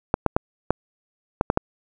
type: clicks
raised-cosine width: 1 ms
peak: -3 dBFS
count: 7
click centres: 0.141 / 0.263 / 0.365 / 0.706 / 1.411 / 1.501 / 1.574 s
effects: none